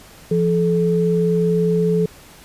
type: tone pair together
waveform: sine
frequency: 171.52 / 432.2 Hz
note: F3 / A4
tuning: -31 / -31 cents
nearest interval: octave + major third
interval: 1600 cents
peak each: -17 dBFS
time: 0.31-2.06 s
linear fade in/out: 5 ms
effects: pink hiss -44 dBFS RMS until 2.44 s + resampled to 32000 Hz